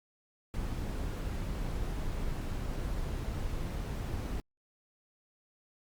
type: noise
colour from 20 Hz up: brown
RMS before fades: -35 dBFS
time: 0.54-4.4 s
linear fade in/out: 0 ms
effects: Opus 48 kbps